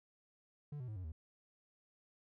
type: tone with pitch steps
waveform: triangle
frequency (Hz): 146.7 / 125.52 / 107.39 / 91.88 / 78.61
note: D3 / B2 / A2 / F#2 / D#2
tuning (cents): -2 / +28 / -42 / -12 / +18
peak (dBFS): -40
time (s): 0.72-1.12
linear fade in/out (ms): 5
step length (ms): 80
effects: none